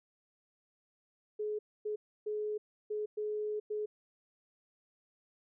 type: tone bursts at uneven times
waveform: sine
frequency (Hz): 423.3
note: G#4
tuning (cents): +33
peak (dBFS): -33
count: 6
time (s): 1.39-1.59 / 1.85-1.96 / 2.26-2.58 / 2.9-3.06 / 3.17-3.6 / 3.7-3.86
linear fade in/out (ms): 10
effects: none